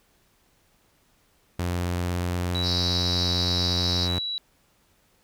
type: tone with pitch glide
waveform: sawtooth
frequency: 88.1 to 88.76 Hz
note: F2 to F2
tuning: +16 to +29 cents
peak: -21 dBFS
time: 1.59-4.19 s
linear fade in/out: 5 ms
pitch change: +13 cents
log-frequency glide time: 1.84-2.57 s
type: tone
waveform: sine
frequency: 3917 Hz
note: B7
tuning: 15 cents flat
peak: -27 dBFS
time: 2.55-4.38 s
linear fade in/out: 0 ms
type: band-pass noise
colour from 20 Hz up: white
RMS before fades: -30 dBFS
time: 2.62-4.09 s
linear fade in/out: 50 ms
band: 4100 to 5400 Hz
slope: 96 dB/octave
effects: pink hiss -64 dBFS RMS until 5.23 s